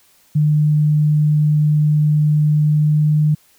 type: tone with pitch glide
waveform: sine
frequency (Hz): 150.8 to 151.85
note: D3 to D#3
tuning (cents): +46 to -42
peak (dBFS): -11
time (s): 0.35-3.35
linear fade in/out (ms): 10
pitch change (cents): +12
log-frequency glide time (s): 2.58-3.23
effects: white hiss -54 dBFS RMS until 3.58 s